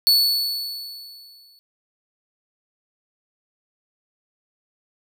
45% pulse tone with exponential decay, 4435 Hz, C#8, in tune, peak -11 dBFS, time 0.07-1.59 s, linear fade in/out 0 ms, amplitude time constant 330 ms, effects none

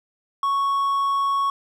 triangle tone, 1108.7 Hz, C#6, in tune, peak -17 dBFS, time 0.43-1.5 s, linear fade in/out 2 ms, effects none

